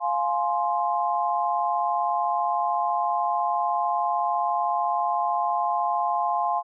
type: chord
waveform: sine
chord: F minor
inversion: none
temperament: just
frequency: 698.5 / 838.1 / 1047.7 Hz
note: F5 / Ab5 / C6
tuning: 0 / +16 / +2 cents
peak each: -26 dBFS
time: 0-6.63 s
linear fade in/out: 50 ms
effects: none